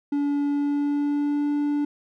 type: tone with pitch glide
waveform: triangle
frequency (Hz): 286.7 to 291.5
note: D4 to D4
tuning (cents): -42 to -13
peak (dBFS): -19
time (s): 0.12-1.85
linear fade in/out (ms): 5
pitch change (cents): +29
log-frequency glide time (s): 0.48-1.5
effects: none